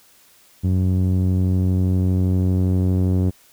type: tone with low-pass filter sweep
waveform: sawtooth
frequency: 92.5 Hz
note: F#2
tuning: in tune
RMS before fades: -18 dBFS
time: 0.63-3.31 s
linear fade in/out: 20 ms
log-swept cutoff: 220 to 340 Hz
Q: 0.95
effects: white hiss -53 dBFS RMS until 3.52 s